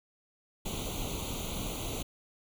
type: noise with comb filter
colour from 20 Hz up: pink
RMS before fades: -36 dBFS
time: 0.65-2.03 s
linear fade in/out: 10 ms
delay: 0.29 ms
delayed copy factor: +0.95
effects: none